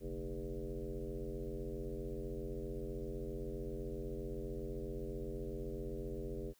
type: tone with frequency modulation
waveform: sine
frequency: 227 Hz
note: A#3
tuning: 46 cents flat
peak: -39 dBFS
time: 0-6.54 s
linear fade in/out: 50 ms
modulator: 87.7 Hz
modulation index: 3.1
effects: white hiss -71 dBFS RMS until 6.59 s